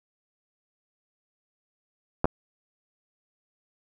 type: clicks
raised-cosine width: 1 ms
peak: -8 dBFS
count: 2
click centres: 2.244 / 2.255 s
effects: none